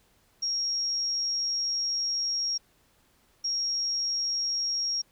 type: tone bursts at uneven times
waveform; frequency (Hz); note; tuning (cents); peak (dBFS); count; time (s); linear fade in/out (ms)
sine; 5588; F8; 0; -26; 2; 0.42-2.58 / 3.44-5.02; 10
effects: pink hiss -65 dBFS RMS until 5.11 s